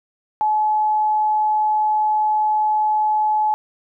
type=tone; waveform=sine; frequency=855 Hz; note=A5; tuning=50 cents flat; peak=-15 dBFS; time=0.41-3.54 s; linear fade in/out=0 ms; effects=none